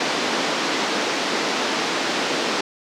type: band-pass noise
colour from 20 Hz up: pink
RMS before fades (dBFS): -23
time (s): 0-2.61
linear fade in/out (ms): 5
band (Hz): 240 to 5800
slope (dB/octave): 24
effects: none